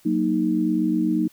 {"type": "chord", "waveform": "sine", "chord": "D# minor", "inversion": "first", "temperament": "equal", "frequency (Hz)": [185, 233.1, 311.1], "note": ["F#3", "A#3", "D#4"], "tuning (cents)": [0, 0, 0], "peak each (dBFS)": [-25, -24, -21], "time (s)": [0.05, 1.28], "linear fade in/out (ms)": 10, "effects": ["white hiss -56 dBFS RMS until 1.32 s"]}